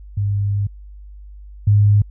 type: tone pair in turn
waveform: sine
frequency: 101.1 / 103.22 Hz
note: G#2 / G#2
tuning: -46 / -10 cents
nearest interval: unison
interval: 36 cents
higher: second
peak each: -16 / -9 dBFS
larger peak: second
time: 0.17-0.67 / 1.67-2.02 s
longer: first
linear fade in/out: 5 ms
effects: added 50 Hz sine -35 dBFS peak until 2.1 s